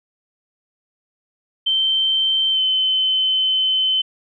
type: tone with pitch glide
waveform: sine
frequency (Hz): 3112 to 3060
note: G7 to G7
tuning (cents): -13 to -42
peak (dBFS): -15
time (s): 1.66-4.02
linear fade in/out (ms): 10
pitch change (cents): -29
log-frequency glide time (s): 2.51-2.6
effects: none